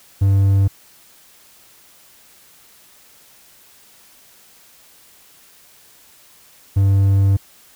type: tone pair in turn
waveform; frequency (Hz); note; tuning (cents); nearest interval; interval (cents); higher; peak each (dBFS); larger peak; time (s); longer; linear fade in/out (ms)
triangle; 98 / 98; G2 / G2; 0 / 0; unison; 0; neither; -9; neither; 0.21-0.68 / 6.76-7.37; second; 10
effects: white hiss -49 dBFS RMS until 7.75 s